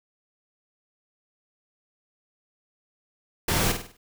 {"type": "noise with echo", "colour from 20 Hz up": "pink", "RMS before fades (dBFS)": -24, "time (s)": [3.48, 3.72], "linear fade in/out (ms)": 5, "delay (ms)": 50, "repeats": 5, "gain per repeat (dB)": -7, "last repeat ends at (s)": 3.97, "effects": []}